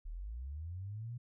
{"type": "linear sweep", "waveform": "sine", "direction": "up", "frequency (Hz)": [34.92, 123.47], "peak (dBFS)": -40, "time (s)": [0.05, 1.18], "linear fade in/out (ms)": 10, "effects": []}